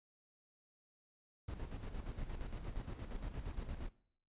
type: noise with tremolo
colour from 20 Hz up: brown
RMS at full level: -42 dBFS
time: 1.48-3.89 s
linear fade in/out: 5 ms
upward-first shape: square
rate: 8.6 Hz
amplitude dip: 55%
effects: noise-tail reverb RT60 0.6 s tail -19 dB re dry + resampled to 8000 Hz